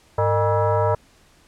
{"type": "tone with frequency modulation", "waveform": "sine", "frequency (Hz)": 252.9, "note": "B3", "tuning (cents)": 41, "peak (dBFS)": -16, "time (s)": [0.18, 0.95], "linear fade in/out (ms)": 5, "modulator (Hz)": 355, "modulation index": 2.4, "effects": ["pink hiss -55 dBFS RMS until 1.47 s", "low-pass 10000 Hz 12 dB/octave"]}